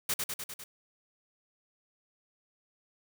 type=noise with echo; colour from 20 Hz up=white; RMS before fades=-30 dBFS; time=0.09-0.14 s; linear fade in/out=5 ms; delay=100 ms; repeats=5; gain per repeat=-3 dB; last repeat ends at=0.64 s; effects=none